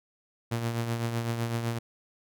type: tone with tremolo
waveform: sawtooth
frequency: 116.54 Hz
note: A#2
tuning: in tune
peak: -22 dBFS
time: 0.51-1.79 s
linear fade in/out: 10 ms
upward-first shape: triangle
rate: 7.9 Hz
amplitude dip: 55%
effects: none